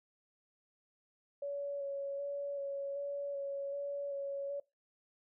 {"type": "tone with vibrato", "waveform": "sine", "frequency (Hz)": 562, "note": "C#5", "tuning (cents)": 24, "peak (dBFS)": -36, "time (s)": [1.42, 4.6], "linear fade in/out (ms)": 5, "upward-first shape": "square", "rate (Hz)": 1.3, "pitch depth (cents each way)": 14, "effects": ["noise-tail reverb RT60 0.2 s tail -20 dB re dry"]}